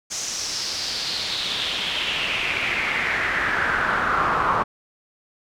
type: noise with band-pass filter sweep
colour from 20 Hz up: brown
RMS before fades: -24 dBFS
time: 0.1-4.64 s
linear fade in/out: 20 ms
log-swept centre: 6400 to 1100 Hz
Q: 4
effects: none